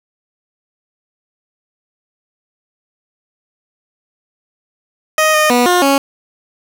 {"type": "tone with pitch steps", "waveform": "15% pulse", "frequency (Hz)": [624, 614, 244.3, 356.8, 276.4], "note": ["D#5", "D#5", "B3", "F4", "C#4"], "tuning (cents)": [5, -23, -19, 37, -5], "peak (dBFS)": -3, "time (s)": [5.18, 5.98], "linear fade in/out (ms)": 2, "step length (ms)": 160, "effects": []}